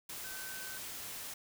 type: tone in noise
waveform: sine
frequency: 1530 Hz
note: G6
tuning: 42 cents flat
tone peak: -47 dBFS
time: 0.24-0.78 s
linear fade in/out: 5 ms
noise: white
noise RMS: -44 dBFS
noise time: 0.09-1.34 s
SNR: -6 dB
effects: none